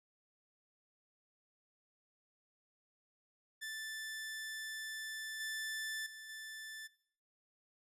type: tone with level steps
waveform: sawtooth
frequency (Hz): 1760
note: A6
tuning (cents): 0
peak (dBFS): -38 / -35 / -45 / -42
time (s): 3.61-6.88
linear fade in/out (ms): 20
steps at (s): 5.4 / 6.06 / 6.29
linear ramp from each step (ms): 5
effects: noise-tail reverb RT60 0.6 s tail -20 dB re dry + resampled to 32000 Hz